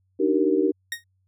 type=chord; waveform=sine; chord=Eb major seventh; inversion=third; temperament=equal with one note detuned; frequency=293.7 / 311.1 / 382.6 / 466.2 Hz; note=D4 / Eb4 / G4 / Bb4; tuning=0 / 0 / -42 / 0 cents; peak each=-25 / -23 / -22 / -25 dBFS; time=0.19-0.72 s; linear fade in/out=20 ms
type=tone with exponential decay; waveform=sawtooth; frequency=1864.7 Hz; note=A#6; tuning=in tune; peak=-20 dBFS; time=0.92-1.04 s; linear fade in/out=2 ms; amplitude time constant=24 ms
effects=added 94 Hz sine -65 dBFS peak until 1.27 s